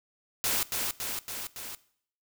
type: noise with echo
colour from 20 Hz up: white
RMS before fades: -28 dBFS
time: 0.44-0.63 s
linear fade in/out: 0 ms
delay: 280 ms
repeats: 4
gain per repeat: -3 dB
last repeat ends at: 1.75 s
effects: noise-tail reverb RT60 0.6 s tail -19 dB re dry